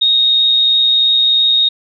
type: tone with amplitude modulation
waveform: sine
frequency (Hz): 3729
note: A#7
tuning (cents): 0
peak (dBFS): -7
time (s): 0.01-1.69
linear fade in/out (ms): 10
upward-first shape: sine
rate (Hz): 123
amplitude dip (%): 35
effects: none